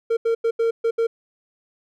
triangle tone bursts at uneven times, 458.2 Hz, A#4, 30 cents flat, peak -15 dBFS, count 6, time 0.1-0.17 / 0.25-0.35 / 0.44-0.51 / 0.59-0.71 / 0.84-0.91 / 0.98-1.07 s, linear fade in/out 10 ms, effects none

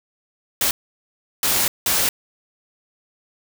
white noise bursts at uneven times, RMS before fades -19 dBFS, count 3, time 0.61-0.71 / 1.43-1.68 / 1.86-2.09 s, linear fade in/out 2 ms, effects none

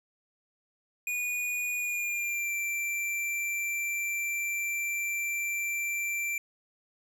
square tone with pitch glide, 2456 to 2351 Hz, D#7 to D7, -23 to +1 cents, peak -30 dBFS, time 1.07-6.38 s, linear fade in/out 2 ms, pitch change -76 cents, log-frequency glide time 1.78-2.52 s, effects none

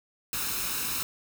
white noise with comb filter, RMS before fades -31 dBFS, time 0.33-1.03 s, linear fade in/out 0 ms, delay 0.76 ms, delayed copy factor +0.55, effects none

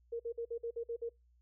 sine tone bursts, 466.2 Hz, A#4, in tune, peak -35 dBFS, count 8, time 0.12-1.093 s, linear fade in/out 10 ms, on 77 ms, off 51 ms, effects noise-tail reverb RT60 0.2 s tail -24 dB re dry + added 60 Hz sine -65 dBFS peak until 1.41 s

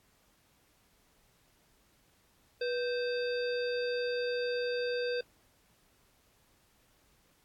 harmonic tone with a mistuned harmonic, 521 Hz, C5, 7 cents flat, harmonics 1 / 3 / 5 / 7 / 9, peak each -31 / -40 / -44 / -46 / -44 dBFS, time 2.61-5.21 s, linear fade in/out 5 ms, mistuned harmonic 1, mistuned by -110 cents, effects pink hiss -68 dBFS RMS until 7.44 s + AAC 64 kbps

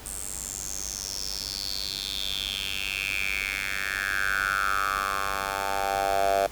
10% pulse tone with high-pass filter sweep, 98 Hz, G2, in tune, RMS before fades -29 dBFS, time 0.05-6.47 s, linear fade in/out 10 ms, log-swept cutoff 8700 to 640 Hz, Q 6, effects added 50 Hz sine -45 dBFS peak until 6.51 s + pink hiss -44 dBFS RMS until 6.51 s

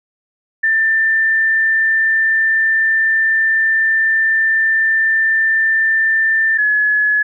sine tone pair in turn, 1784 / 1699.7 Hz, A6 / G#6, +23 / +40 cents, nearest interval minor second, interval 83 cents, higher first, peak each -11 dBFS, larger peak neither, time 0.63-6.58 / 6.58-7.23 s, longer first, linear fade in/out 10 ms, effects none

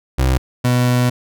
30% pulse tone pair in turn, 65.1 / 123.71 Hz, C2 / B2, -8 / +3 cents, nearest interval major seventh, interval 1111 cents, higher second, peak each -10 dBFS, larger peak neither, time 0.18-0.38 / 0.64-1.1 s, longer second, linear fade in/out 10 ms, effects none

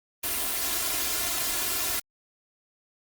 white noise with comb filter, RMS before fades -28 dBFS, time 0.23-2 s, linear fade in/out 10 ms, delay 2.9 ms, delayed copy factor +0.75, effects Opus 32 kbps

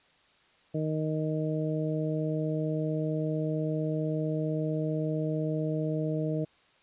harmonic tone, 155.56 Hz, D#3, in tune, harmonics 1 / 2 / 3 / 4, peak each -30 / -33 / -35 / -36 dBFS, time 0.74-6.45 s, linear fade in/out 10 ms, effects white hiss -63 dBFS RMS until 6.82 s + resampled to 8000 Hz

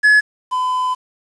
triangle tone pair in turn, 1700 / 1010.8 Hz, G#6 / B5, +40 / +40 cents, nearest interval major sixth, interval 900 cents, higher first, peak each -6 / -14 dBFS, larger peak first, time 0.03-0.21 / 0.51-0.95 s, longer second, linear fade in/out 20 ms, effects resampled to 22050 Hz + 7-bit

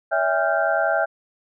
sine tone cluster, 566 / 657 / 805 / 1393 / 1556 Hz, C#5 / E5 / G5 / F6 / G6, +36 / -6 / +46 / -5 / -13 cents, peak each -26 / -21 / -25 / -26 / -26 dBFS, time 0.11-1.06 s, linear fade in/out 20 ms, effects none

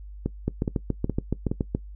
two click trains, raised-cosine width 3 ms, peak -12 / -11 dBFS, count 4 / 10, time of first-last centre 0.26-1.515 / 0.48-1.749 s, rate 2.39 / 7.09 Hz, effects noise-tail reverb RT60 0.1 s tail -19 dB re dry + added 50 Hz sine -38 dBFS peak until 1.95 s

